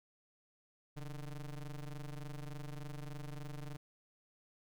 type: ring-modulated tone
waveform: square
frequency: 75.3 Hz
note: D2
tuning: 44 cents sharp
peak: -40 dBFS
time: 0.96-3.77 s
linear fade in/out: 10 ms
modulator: 63.6 Hz
effects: none